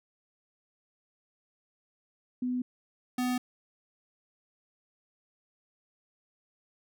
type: tone pair in turn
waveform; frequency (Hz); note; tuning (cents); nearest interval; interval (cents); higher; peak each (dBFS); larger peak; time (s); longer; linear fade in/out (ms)
sine / square; 249.9 / 249.9; B3 / B3; +21 / +21; unison; 0; neither; -28; neither; 2.42-2.62 / 3.18-3.38; neither; 5
effects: none